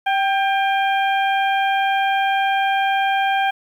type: harmonic tone with a mistuned harmonic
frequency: 798 Hz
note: G5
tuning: 31 cents sharp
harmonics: 1 / 2 / 3 / 4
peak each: -17 / -23 / -27 / -29 dBFS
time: 0.06-3.51 s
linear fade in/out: 10 ms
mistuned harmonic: 1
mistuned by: -40 cents
effects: 8-bit